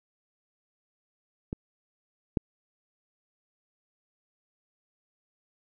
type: clicks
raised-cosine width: 3 ms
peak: -19 / -11 dBFS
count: 2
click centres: 1.529 / 2.372 s
effects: none